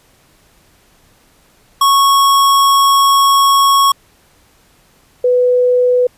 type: tone pair in turn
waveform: square / sine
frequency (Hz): 1104 / 496.2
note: C#6 / B4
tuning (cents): -7 / +8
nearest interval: octave + major second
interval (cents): 1385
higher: first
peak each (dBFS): -8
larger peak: neither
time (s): 1.81-3.92 / 5.24-6.07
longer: first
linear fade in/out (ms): 5
effects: pink hiss -51 dBFS RMS until 6.17 s + resampled to 32000 Hz